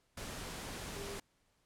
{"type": "tone in noise", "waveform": "sine", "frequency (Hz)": 400, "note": "G4", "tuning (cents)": 35, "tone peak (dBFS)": -45, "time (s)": [0.96, 1.18], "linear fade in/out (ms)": 5, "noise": "pink", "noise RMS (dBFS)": -44, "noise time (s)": [0.17, 1.2], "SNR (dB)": -4, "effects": ["pink hiss -75 dBFS RMS until 1.65 s", "low-pass 11000 Hz 12 dB/octave"]}